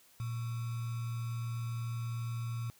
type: tone with sample-and-hold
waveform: sine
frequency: 116.54 Hz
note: A#2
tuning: in tune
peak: -34 dBFS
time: 0.2-2.7 s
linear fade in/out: 0 ms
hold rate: 1225 Hz
effects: white hiss -63 dBFS RMS until 2.79 s